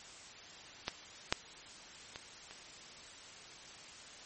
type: clicks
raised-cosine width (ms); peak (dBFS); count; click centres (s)
0.2; -16 / -10 / -25 / -30; 4; 0.881 / 1.325 / 2.159 / 2.51
effects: white hiss -52 dBFS RMS until 4.25 s + MP3 32 kbps